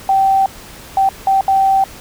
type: tone bursts at uneven times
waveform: sine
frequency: 776 Hz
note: G5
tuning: 18 cents flat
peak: -9 dBFS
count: 4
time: 0.09-0.46 / 0.97-1.09 / 1.27-1.41 / 1.48-1.84 s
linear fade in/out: 2 ms
effects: pink hiss -36 dBFS RMS until 2 s